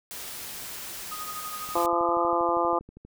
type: noise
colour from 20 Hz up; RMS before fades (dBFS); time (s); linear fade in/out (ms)
white; -38; 0.11-1.86; 0
type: tone with tremolo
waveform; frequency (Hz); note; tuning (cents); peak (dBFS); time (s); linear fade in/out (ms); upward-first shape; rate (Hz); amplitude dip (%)
sine; 1244.5; D#6; 0; -33; 1.11-2.37; 10; sine; 12; 60
type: click train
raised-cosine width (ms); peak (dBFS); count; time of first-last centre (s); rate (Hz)
3; -33; 18; 1.69-3.05; 12.5
type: harmonic tone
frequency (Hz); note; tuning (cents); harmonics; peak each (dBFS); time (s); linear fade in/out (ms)
171.4; F3; -32; 2 / 3 / 4 / 5 / 6 / 7; -29 / -29 / -29 / -29 / -29 / -29; 1.75-2.79; 5
effects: none